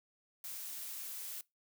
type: noise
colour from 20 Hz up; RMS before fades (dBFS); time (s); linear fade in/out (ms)
blue; -44; 0.44-1.41; 2
effects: noise-tail reverb RT60 0.2 s tail -22 dB re dry